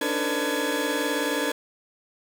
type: tone cluster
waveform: 30% pulse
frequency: 284.2 / 303.2 / 448 / 504 / 1680 Hz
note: C#4 / D#4 / A4 / B4 / G#6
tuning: +43 / -45 / +31 / +35 / +19 cents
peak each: -28 dBFS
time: 0.01-1.52 s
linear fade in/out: 5 ms
effects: 8-bit